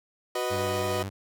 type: chord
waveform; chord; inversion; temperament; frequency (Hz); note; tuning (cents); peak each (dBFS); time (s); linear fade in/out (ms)
30% pulse; B major; second; equal; 370 / 493.9 / 622.3; F#4 / B4 / D#5; 0 / 0 / 0; -29; 0.35-1.03; 5
type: tone with vibrato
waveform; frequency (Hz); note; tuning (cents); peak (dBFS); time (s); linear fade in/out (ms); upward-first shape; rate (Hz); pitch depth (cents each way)
sawtooth; 97.4; G2; -11; -28; 0.5-1.1; 20; square; 9.1; 22
effects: none